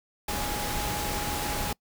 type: tone in noise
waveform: sine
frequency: 830.6 Hz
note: G#5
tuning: in tune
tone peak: -35 dBFS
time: 0.28-1.73 s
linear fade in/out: 5 ms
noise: pink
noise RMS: -31 dBFS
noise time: 0.28-1.73 s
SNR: -7 dB
effects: noise-tail reverb RT60 0.1 s tail -25 dB re dry